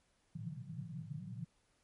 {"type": "band-pass noise", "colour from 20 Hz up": "white", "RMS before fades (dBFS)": -45, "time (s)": [0.35, 1.45], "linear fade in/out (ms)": 5, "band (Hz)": [110, 180], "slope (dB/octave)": 96, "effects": ["pink hiss -75 dBFS RMS until 1.83 s", "MP3 48 kbps"]}